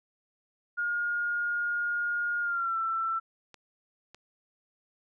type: tone with pitch glide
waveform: sine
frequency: 1425 to 1337.3 Hz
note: F6 to E6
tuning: +34 to +24 cents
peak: -27 dBFS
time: 0.77-3.2 s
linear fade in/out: 20 ms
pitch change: -110 cents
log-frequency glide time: 2.41-2.77 s
type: clicks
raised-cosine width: 0.2 ms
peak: -31 dBFS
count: 2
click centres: 3.543 / 4.146 s
effects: none